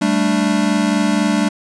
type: chord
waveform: square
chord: G suspended second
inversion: none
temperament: equal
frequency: 196 / 220 / 293.7 Hz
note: G3 / A3 / D4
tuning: 0 / 0 / 0 cents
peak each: -19 dBFS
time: 0.01-1.49 s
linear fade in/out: 10 ms
effects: resampled to 22050 Hz